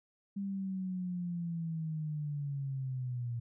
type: linear sweep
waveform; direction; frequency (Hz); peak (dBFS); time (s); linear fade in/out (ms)
sine; down; 199.8 to 116.9; -34; 0.36-3.4; 10
effects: none